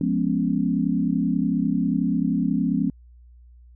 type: chord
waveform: sine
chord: C# dominant seventh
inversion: first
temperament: equal with one note detuned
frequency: 174.61 / 208.5 / 246.9 / 277.2 Hz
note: E#3 / G#3 / B3 / C#4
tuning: 0 / +7 / 0 / 0 cents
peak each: -25 dBFS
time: 0.01-2.9 s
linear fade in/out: 2 ms
effects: added 60 Hz sine -46 dBFS peak until 3.75 s